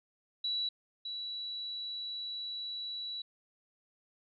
sine tone pair in turn, 3928 / 3928 Hz, B7 / B7, -10 / -10 cents, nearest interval unison, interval 0 cents, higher neither, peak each -31 / -37 dBFS, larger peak first, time 0.44-0.69 / 1.05-3.22 s, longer second, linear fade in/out 5 ms, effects none

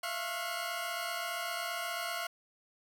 20% pulse tone cluster, 654 / 689 / 1085 / 1446 Hz, E5 / F5 / C#6 / F#6, -14 / -24 / -37 / -40 cents, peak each -40 / -33 / -37 / -36 dBFS, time 0.03-2.27 s, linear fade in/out 5 ms, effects none

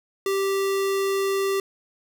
square tone, 391.1 Hz, G4, 4 cents flat, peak -22 dBFS, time 0.26-1.6 s, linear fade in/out 2 ms, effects none

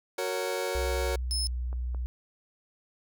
sawtooth chord, F# major, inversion none, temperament just, 370 / 462.5 / 555 Hz, F#4 / A#4 / C#5, 0 / -14 / +2 cents, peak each -30 / -29 / -29 dBFS, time 0.18-1.16 s, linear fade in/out 5 ms
sine tone with pitch glide, 63 to 61.38 Hz, B1 to B1, +35 to -10 cents, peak -29 dBFS, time 0.75-2.06 s, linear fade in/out 0 ms, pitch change -45 cents, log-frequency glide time 1.03-1.52 s
30% pulse tone, 5210 Hz, E8, 21 cents flat, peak -25 dBFS, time 1.31-1.47 s, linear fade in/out 0 ms
clicks, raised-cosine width 1 ms, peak -32 dBFS, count 2, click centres 1.729 / 1.947 s
effects none

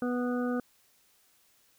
harmonic tone, 246.3 Hz, B3, 5 cents flat, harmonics 1 / 2 / 3 / 5 / 6, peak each -29 / -34 / -42 / -41 / -42 dBFS, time 0.02-0.6 s, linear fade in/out 2 ms, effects white hiss -66 dBFS RMS until 1.78 s

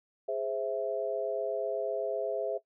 sine chord, Ab augmented, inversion none, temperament equal, 415.3 / 523.3 / 659.3 Hz, Ab4 / C5 / E5, 0 / 0 / 0 cents, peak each -35 / -35 / -32 dBFS, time 0.28-2.58 s, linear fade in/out 10 ms, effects noise-tail reverb RT60 0.1 s tail -17 dB re dry

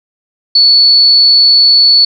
sine tone, 4435 Hz, C#8, in tune, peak -3 dBFS, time 0.55-2.05 s, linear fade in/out 5 ms, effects none

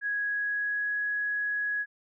sine tone with pitch glide, 1661.2 to 1672.8 Hz, G#6 to G#6, 0 to +12 cents, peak -27 dBFS, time 0.01-1.86 s, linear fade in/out 50 ms, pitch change +12 cents, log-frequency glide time 0.22-0.99 s, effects none

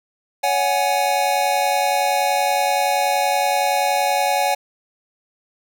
square chord, C# suspended fourth, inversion none, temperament equal with one note detuned, 563.7 / 740 / 830.6 Hz, C#5 / F#5 / G#5, +29 / 0 / 0 cents, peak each -24 / -21 / -21 dBFS, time 0.43-4.55 s, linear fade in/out 10 ms, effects none

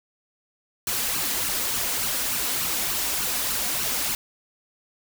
white noise with flanger, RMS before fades -26 dBFS, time 0.87-4.15 s, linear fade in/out 2 ms, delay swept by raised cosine 0.69 to 4.19 ms, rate 3.4 Hz, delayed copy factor +0.6, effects none

